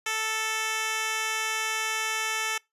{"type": "tone with band-pass filter", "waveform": "10% pulse", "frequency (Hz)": 440, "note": "A4", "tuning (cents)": 0, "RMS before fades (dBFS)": -29, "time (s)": [0.06, 2.58], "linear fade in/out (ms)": 5, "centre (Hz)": 4400, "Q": 0.51, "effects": ["noise-tail reverb RT60 0.2 s tail -25 dB re dry", "resampled to 32000 Hz"]}